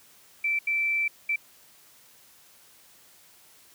sine tone bursts at uneven times, 2332 Hz, D7, 13 cents flat, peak -23 dBFS, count 3, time 0.44-0.59 / 0.67-1.08 / 1.29-1.36 s, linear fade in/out 5 ms, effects white hiss -56 dBFS RMS until 3.74 s + high-pass 60 Hz 12 dB/octave

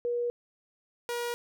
sine / sawtooth tone pair in turn, 480.1 / 478.1 Hz, B4 / A#4, -49 / +44 cents, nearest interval unison, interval 7 cents, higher first, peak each -27 dBFS, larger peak neither, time 0.05-0.3 / 1.09-1.34 s, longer neither, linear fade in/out 0 ms, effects none

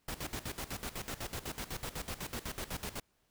pink noise with tremolo, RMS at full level -39 dBFS, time 0.08-3 s, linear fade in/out 5 ms, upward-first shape square, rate 8 Hz, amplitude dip 80%, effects pink hiss -75 dBFS RMS until 3.3 s

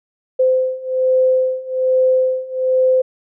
sine beating tone pair, 515 / 516.2 Hz, C5 / C5, -28 / -23 cents, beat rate 1.2 Hz, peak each -17 / -15 dBFS, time 0.39-3.02 s, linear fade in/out 10 ms, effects none

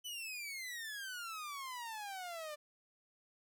sawtooth exponential sweep, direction down, 3023 to 587.3 Hz, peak -39 dBFS, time 0.04-2.56 s, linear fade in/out 20 ms, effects none

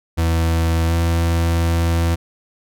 40% pulse tone with pitch glide, 82.41 to 83.75 Hz, E2 to E2, 0 to +28 cents, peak -14 dBFS, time 0.17-2.16 s, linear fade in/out 20 ms, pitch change +28 cents, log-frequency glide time 0.86-0.93 s, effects none

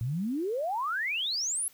sine exponential sweep, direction up, 110 to 11390 Hz, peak -28 dBFS, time 0.01-1.68 s, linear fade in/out 0 ms, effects white hiss -59 dBFS RMS until 1.73 s

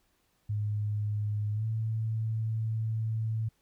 sine tone with pitch glide, 104.8 to 111.03 Hz, G#2 to A2, +16 to +16 cents, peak -28 dBFS, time 0.49-3.49 s, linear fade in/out 10 ms, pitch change +100 cents, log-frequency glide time 1.53-1.65 s, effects pink hiss -72 dBFS RMS until 3.61 s

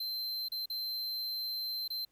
square tone with dropouts, 4108 Hz, C8, 33 cents flat, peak -35 dBFS, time 0-2.05 s, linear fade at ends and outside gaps 5 ms, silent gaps 0.485-0.518 / 0.658-0.699 / 1.879-1.902 s, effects pink hiss -75 dBFS RMS until 2.11 s

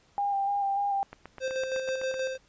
sine tone with vibrato, 799 Hz, G5, 33 cents sharp, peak -25 dBFS, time 0.18-1.03 s, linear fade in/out 0 ms, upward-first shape square, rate 3.4 Hz, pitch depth 18 cents each way
click train, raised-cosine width 0.5 ms, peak -26 dBFS, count 9, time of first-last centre 1.13-2.141 s, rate 7.91 Hz
square tone with tremolo, 523.3 Hz, C5, in tune, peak -28 dBFS, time 1.4-2.38 s, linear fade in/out 50 ms, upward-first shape square, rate 6.3 Hz, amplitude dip 40%
effects pink hiss -63 dBFS RMS until 2.48 s + resampled to 16000 Hz

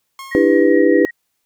sawtooth tone with exponential decay, 1079 Hz, C#6, 47 cents flat, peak -25 dBFS, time 0.19-1.02 s, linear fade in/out 1 ms, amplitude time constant 180 ms
sine tone with tremolo, 1894 Hz, A#6, 27 cents sharp, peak -22 dBFS, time 0.31-1.11 s, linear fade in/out 10 ms, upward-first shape sine, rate 4.9 Hz, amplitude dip 35%
sine chord, E minor seventh, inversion third, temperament just, 296.7 / 329.6 / 395.6 / 494.4 Hz, D4 / E4 / G4 / B4, +18 / 0 / +16 / +2 cents, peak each -15 dBFS, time 0.35-1.05 s, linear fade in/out 0 ms
effects white hiss -70 dBFS RMS until 1.45 s

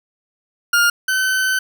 40% pulse tone pair in turn, 1413 / 1524.9 Hz, F6 / G6, +20 / -48 cents, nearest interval minor second, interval 132 cents, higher second, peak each -11 / -15 dBFS, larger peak first, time 0.73-0.9 / 1.08-1.59 s, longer second, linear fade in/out 5 ms, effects none

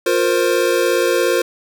square chord, F suspended fourth, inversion none, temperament equal with one note detuned, 354.9 / 466.2 / 523.3 Hz, F4 / Bb4 / C5, +28 / 0 / 0 cents, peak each -19 dBFS, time 0.06-1.42 s, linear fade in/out 5 ms, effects none

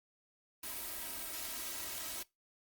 white noise with comb filter, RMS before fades -42 dBFS, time 0.63-2.23 s, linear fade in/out 5 ms, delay 3.1 ms, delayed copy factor +0.75, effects noise-tail reverb RT60 0.2 s tail -22 dB re dry + Opus 32 kbps

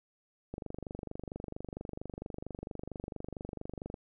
click train, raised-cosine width 2 ms, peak -26 dBFS, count 84, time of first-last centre 0.54-3.942 s, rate 24.4 Hz, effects none

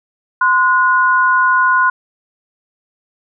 sine tone pair together, 1033.5 / 1454 Hz, C6 / F#6, -22 / -31 cents, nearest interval tritone, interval 591 cents, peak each -12 dBFS, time 0.41-1.9 s, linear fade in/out 5 ms, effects none

